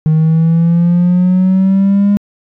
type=exponential sweep; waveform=triangle; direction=up; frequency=155.56 to 204.4 Hz; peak=-4 dBFS; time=0.06-2.17 s; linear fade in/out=0 ms; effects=tanh soft clip ceiling -2 dBFS